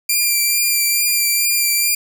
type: tone with vibrato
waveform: 5% pulse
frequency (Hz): 2375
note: D7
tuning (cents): +19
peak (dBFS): -5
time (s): 0.09-1.95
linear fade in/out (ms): 5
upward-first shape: sine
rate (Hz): 2.3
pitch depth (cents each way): 20
effects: none